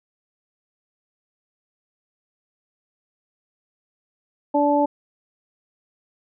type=harmonic tone; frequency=290 Hz; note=D4; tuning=22 cents flat; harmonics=1 / 2 / 3; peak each=-20 / -20 / -20 dBFS; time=4.54-4.86 s; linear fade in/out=10 ms; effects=none